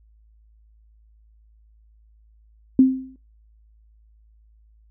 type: tone with exponential decay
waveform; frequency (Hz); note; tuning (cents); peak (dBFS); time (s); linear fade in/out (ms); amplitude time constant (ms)
sine; 261.6; C4; 0; -7; 2.79-3.16; 2; 80
effects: noise-tail reverb RT60 0.3 s tail -22 dB re dry + added 54 Hz sine -52 dBFS peak until 4.9 s